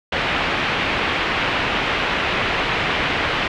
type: low-pass noise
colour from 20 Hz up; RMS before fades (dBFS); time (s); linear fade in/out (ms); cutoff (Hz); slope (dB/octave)
white; -21; 0.12-3.48; 5; 2900; 24
effects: none